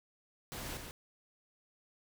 pink noise with echo, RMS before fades -43 dBFS, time 0.52-0.77 s, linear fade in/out 0 ms, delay 140 ms, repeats 1, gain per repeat -4 dB, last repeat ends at 0.91 s, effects none

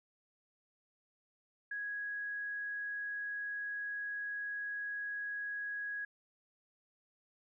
sine tone, 1661 Hz, G#6, in tune, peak -37 dBFS, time 1.71-6.05 s, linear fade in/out 5 ms, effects none

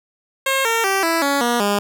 10% pulse tone with pitch steps, 537 / 456.8 / 388.6 / 330.6 / 281.2 / 239.2 / 203.5 Hz, C5 / A#4 / G4 / E4 / C#4 / A#3 / G#3, +45 / -35 / -15 / +5 / +25 / +45 / -35 cents, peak -8 dBFS, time 0.46-1.79 s, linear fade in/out 5 ms, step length 190 ms, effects none

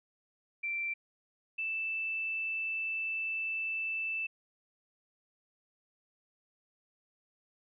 sine tone pair in turn, 2349 / 2645 Hz, D7 / E7, 0 / +5 cents, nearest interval major second, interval 205 cents, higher second, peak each -32 / -32 dBFS, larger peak neither, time 0.63-0.94 / 1.58-4.27 s, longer second, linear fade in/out 10 ms, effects none

